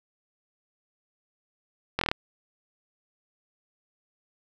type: slowing click train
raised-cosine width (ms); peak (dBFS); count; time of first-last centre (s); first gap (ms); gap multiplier
0.3; -9; 6; 1.99-2.115; 23; 1.04
effects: none